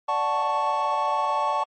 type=chord; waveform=triangle; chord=D major seventh; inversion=none; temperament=equal; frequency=587.3 / 740 / 880 / 1108.7 Hz; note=D5 / F#5 / A5 / C#6; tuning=0 / 0 / 0 / 0 cents; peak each=-28 / -28 / -23 / -24 dBFS; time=0.08-1.64 s; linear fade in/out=10 ms; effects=MP3 32 kbps